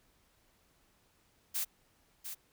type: noise with echo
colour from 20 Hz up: blue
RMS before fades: -34 dBFS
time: 1.54-1.65 s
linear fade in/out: 20 ms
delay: 700 ms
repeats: 1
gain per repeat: -8 dB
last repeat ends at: 2.35 s
effects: pink hiss -70 dBFS RMS until 2.52 s